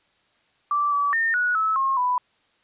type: tone with pitch steps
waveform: sine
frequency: 1167 / 1148 / 1820 / 1463 / 1300 / 1076 / 993 Hz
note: D6 / D6 / A#6 / F#6 / E6 / C6 / B5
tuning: -11 / -40 / -42 / -20 / -24 / +48 / +9 cents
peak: -19 dBFS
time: 0.71-2.18 s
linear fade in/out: 2 ms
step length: 210 ms
effects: white hiss -64 dBFS RMS until 2.63 s + resampled to 8000 Hz

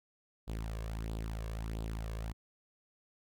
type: tone with flanger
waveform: sawtooth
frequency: 55 Hz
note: A1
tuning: in tune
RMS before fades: -39 dBFS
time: 0.47-2.33 s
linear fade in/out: 20 ms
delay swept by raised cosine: 0.24 to 1.84 ms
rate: 1.5 Hz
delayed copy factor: +0.6
effects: none

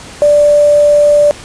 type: tone with quantisation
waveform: sine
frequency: 587.3 Hz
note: D5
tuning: in tune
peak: -4 dBFS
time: 0.22-1.31 s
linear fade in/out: 0 ms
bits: 4
effects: pink hiss -31 dBFS RMS until 1.44 s + resampled to 22050 Hz

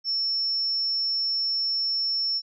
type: tone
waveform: sine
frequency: 5400 Hz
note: E8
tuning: 41 cents sharp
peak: -23 dBFS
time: 0.04-2.42 s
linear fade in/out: 50 ms
effects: none

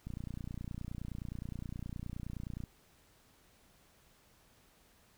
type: click train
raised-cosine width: 5 ms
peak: -29 dBFS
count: 77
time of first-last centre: 0.07-2.638 s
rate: 29.6 Hz
effects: pink hiss -66 dBFS RMS until 5.17 s

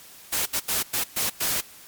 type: noise bursts at uneven times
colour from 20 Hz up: white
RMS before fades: -25 dBFS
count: 6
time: 0.32-0.46 / 0.53-0.6 / 0.68-0.83 / 0.93-1.04 / 1.16-1.3 / 1.4-1.61 s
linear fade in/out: 10 ms
effects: white hiss -47 dBFS RMS until 1.87 s + MP3 96 kbps

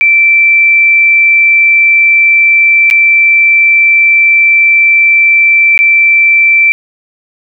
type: tone with dropouts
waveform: sine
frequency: 2337 Hz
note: D7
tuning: 9 cents flat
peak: -3 dBFS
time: 0.01-6.72 s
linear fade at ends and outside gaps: 0 ms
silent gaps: 2.901-2.91 / 5.777-5.79 s
effects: none

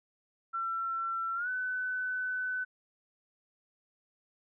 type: tone with pitch glide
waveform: sine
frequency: 1349 to 1505.5 Hz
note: E6 to F#6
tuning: +40 to +30 cents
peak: -31 dBFS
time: 0.53-2.65 s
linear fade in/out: 20 ms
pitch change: +190 cents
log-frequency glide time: 1.35-1.49 s
effects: none

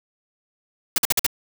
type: noise bursts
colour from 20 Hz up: white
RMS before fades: -18 dBFS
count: 5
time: 0.96-1.265 s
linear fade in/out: 2 ms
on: 21 ms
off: 50 ms
effects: none

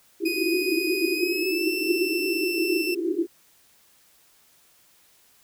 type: band-pass noise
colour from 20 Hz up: pink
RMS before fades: -26 dBFS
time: 0.2-3.27 s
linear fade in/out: 20 ms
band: 320 to 380 Hz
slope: 96 dB/octave
type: tone with pitch glide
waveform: 30% pulse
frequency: 2493 to 2672 Hz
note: D#7 to E7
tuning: +3 to +23 cents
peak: -24 dBFS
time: 0.25-2.95 s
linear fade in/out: 10 ms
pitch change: +120 cents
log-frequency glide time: 1.13-1.67 s
effects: white hiss -59 dBFS RMS until 5.43 s

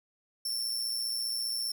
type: tone with amplitude modulation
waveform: sawtooth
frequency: 5410 Hz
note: E8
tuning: 44 cents sharp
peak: -26 dBFS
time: 0.45-1.72 s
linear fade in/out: 5 ms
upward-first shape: sine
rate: 115 Hz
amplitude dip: 50%
effects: none

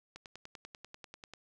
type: click train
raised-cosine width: 0.2 ms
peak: -30 dBFS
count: 13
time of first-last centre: 0.16-1.336 s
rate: 10.2 Hz
effects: none

